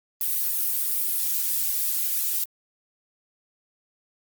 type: noise with flanger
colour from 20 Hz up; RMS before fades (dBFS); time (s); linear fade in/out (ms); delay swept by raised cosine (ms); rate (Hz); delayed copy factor
violet; -25; 0.21-2.44; 2; 1.3 to 3.1; 3; -0.8
effects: Opus 32 kbps